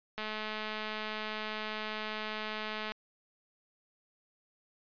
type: click train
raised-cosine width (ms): 0.3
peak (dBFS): -22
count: 590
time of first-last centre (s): 0.18-2.92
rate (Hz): 215
effects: resampled to 11025 Hz